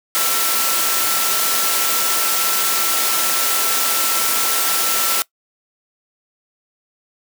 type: tone in noise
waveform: sine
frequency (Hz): 1341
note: E6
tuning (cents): +29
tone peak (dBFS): -26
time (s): 0.15-5.22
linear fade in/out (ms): 0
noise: white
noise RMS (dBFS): -18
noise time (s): 0.15-5.22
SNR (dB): -11
effects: noise-tail reverb RT60 0.1 s tail -21 dB re dry + high-pass 300 Hz 12 dB/octave